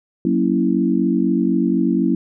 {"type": "chord", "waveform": "sine", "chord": "F# dominant seventh", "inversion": "none", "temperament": "equal", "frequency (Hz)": [185, 233.1, 277.2, 329.6], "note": ["F#3", "A#3", "C#4", "E4"], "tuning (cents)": [0, 0, 0, 0], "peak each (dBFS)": -20, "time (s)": [0.25, 2.15], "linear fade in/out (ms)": 2, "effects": []}